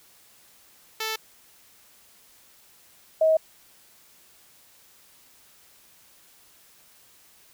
5% pulse / sine tone pair in turn, 440.1 / 636 Hz, A4 / D#5, 0 / +38 cents, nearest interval tritone, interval 638 cents, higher second, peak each -16 dBFS, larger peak neither, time 1-1.16 / 3.21-3.37 s, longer neither, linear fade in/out 5 ms, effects white hiss -56 dBFS RMS until 7.53 s

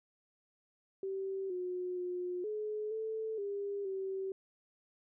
sine tone with pitch steps, 386.3 / 362.1 / 358.7 / 425.5 / 440.4 / 402.3 / 384.1 Hz, G4 / F#4 / F4 / G#4 / A4 / G4 / G4, -25 / -37 / +46 / +42 / +2 / +45 / -35 cents, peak -35 dBFS, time 1.03-4.32 s, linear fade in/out 2 ms, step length 470 ms, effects none

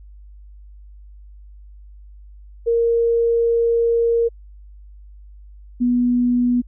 sine tone pair in turn, 465.2 / 244.7 Hz, A#4 / B3, -4 / -16 cents, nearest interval major seventh, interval 1112 cents, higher first, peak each -14 dBFS, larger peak neither, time 2.66-4.29 / 5.8-6.62 s, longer first, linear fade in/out 20 ms, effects added 50 Hz sine -39 dBFS peak until 6.67 s

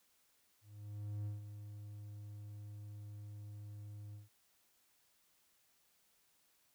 triangle tone with ADSR envelope, 103.83 Hz, G#2, in tune, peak -36 dBFS, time 0.61-4.29 s, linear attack 650 ms, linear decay 150 ms, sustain -9 dB, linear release 150 ms, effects white hiss -74 dBFS RMS until 6.74 s

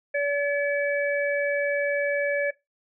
harmonic tone, 572 Hz, D5, 46 cents flat, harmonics 1 / 3 / 4, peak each -24 / -27 / -31 dBFS, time 0.14-2.51 s, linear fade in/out 10 ms, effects noise-tail reverb RT60 0.2 s tail -20 dB re dry

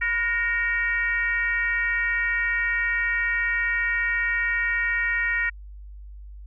sine tone with frequency modulation, 1864.7 Hz, A#6, in tune, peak -21 dBFS, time 0.01-5.5 s, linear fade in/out 10 ms, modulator 432 Hz, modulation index 0.84, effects added 50 Hz sine -38 dBFS peak until 6.46 s

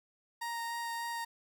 30% pulse tone with vibrato, 932.3 Hz, A#5, in tune, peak -33 dBFS, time 0.41-1.25 s, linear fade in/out 10 ms, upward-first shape sine, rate 3.4 Hz, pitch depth 9 cents each way, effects 11-bit

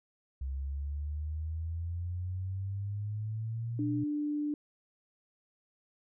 sine exponential sweep, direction up, 66 to 123.47 Hz, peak -33 dBFS, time 0.41-4.04 s, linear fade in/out 5 ms
sine tone, 295.8 Hz, D4, 13 cents sharp, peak -30 dBFS, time 3.79-4.54 s, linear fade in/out 2 ms
effects none

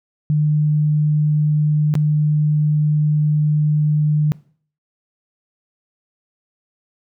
sine tone with dropouts, 150.8 Hz, D3, 46 cents sharp, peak -13 dBFS, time 0.3-4.32 s, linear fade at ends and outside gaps 0 ms, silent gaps 1.94-1.953 s, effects noise-tail reverb RT60 0.5 s tail -21 dB re dry

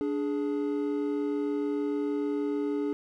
triangle tone pair together, 291.5 / 418.1 Hz, D4 / G#4, -13 / +12 cents, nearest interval tritone, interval 625 cents, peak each -27 / -29 dBFS, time 0.01-2.93 s, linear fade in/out 0 ms, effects none

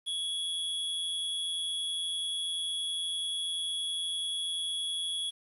square tone with amplitude modulation, 3357 Hz, G#7, 18 cents sharp, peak -30 dBFS, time 0.06-5.31 s, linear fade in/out 20 ms, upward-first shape sine, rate 169 Hz, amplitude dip 40%, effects resampled to 32000 Hz + 10-bit

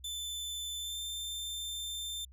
sawtooth tone with pitch glide, 3528 to 3573 Hz, A7 to A7, +4 to +26 cents, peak -34 dBFS, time 0.04-2.25 s, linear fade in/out 5 ms, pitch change +22 cents, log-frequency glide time 0.79-0.98 s, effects added 65 Hz sine -52 dBFS peak until 2.32 s

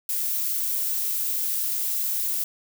violet noise, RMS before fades -26 dBFS, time 0.09-2.44 s, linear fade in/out 2 ms, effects none

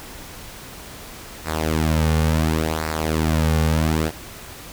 sawtooth tone with flanger, 79 Hz, D#2, 27 cents sharp, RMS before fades -20 dBFS, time 1.44-4.12 s, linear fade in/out 50 ms, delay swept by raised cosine 0.3 to 3.1 ms, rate 0.7 Hz, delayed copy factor -0.7, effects pink hiss -38 dBFS RMS until 4.72 s

